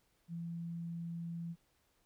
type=tone; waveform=sine; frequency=168.7 Hz; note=E3; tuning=40 cents sharp; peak=-39 dBFS; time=0.28-1.56 s; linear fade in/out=50 ms; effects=pink hiss -75 dBFS RMS until 2.05 s